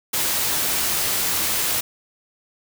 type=noise; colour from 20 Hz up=white; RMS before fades=-22 dBFS; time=0.13-1.81 s; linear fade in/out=10 ms; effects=none